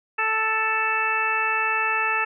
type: harmonic tone with a mistuned harmonic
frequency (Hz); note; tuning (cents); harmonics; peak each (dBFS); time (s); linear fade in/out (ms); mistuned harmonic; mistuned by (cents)
440; A4; 0; 1 / 2 / 3 / 4 / 5 / 6; -35 / -28 / -26 / -26 / -33 / -25; 0.18-2.25; 10; 5; +17
effects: none